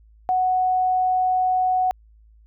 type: tone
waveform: sine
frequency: 740 Hz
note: F#5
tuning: in tune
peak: -17 dBFS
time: 0.29-1.91 s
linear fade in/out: 0 ms
effects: added 54 Hz sine -49 dBFS peak until 2.46 s